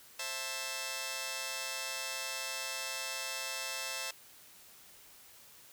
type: chord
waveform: 5% pulse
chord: A minor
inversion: first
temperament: just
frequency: 528 / 660 / 880 Hz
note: C5 / E5 / A5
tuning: +16 / +2 / 0 cents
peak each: -31 dBFS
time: 0.19-4.11 s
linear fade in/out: 5 ms
effects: white hiss -57 dBFS RMS until 5.72 s